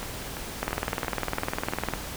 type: two click trains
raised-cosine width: 0.5 ms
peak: -11 / -19 dBFS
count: 27 / 6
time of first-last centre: 0.63-1.937 / 0.03-1.725 s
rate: 19.9 / 2.95 Hz
effects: added 50 Hz sine -45 dBFS peak until 2.16 s + pink hiss -37 dBFS RMS until 2.16 s